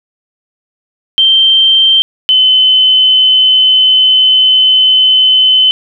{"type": "tone pair in turn", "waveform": "sine", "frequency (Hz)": [3136, 3043], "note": ["G7", "F#7"], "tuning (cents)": [0, 48], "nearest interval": "minor second", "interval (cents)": 52, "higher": "first", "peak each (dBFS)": -4, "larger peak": "neither", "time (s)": [[1.18, 2.02], [2.29, 5.71]], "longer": "second", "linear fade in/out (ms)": 0, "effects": []}